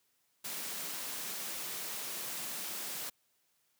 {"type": "high-pass noise", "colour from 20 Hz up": "white", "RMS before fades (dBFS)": -40, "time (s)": [0.44, 3.1], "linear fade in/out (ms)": 10, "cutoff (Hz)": 130, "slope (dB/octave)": 96, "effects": ["white hiss -75 dBFS RMS until 3.79 s", "high-pass 80 Hz 12 dB/octave"]}